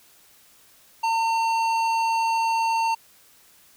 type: tone with tanh clipping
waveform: sine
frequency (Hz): 907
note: A#5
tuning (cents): -48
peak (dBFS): -22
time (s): 1.03-2.95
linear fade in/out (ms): 10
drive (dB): 14
effects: white hiss -55 dBFS RMS until 3.76 s